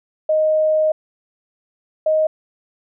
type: tone pair in turn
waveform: sine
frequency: 622.3 / 625 Hz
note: D#5 / D#5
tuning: 0 / +8 cents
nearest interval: unison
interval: 8 cents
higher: second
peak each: -13 dBFS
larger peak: neither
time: 0.29-0.92 / 2.06-2.27 s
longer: first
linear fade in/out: 5 ms
effects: none